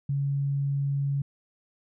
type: tone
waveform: sine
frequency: 140 Hz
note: C#3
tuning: 18 cents sharp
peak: -24 dBFS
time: 0.09-1.22 s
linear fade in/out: 5 ms
effects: none